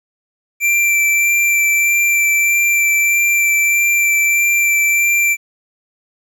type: tone with vibrato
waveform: square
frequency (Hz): 2349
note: D7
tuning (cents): 0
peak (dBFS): -12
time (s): 0.6-5.37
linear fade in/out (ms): 50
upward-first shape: sine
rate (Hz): 1.6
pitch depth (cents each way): 11
effects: 9-bit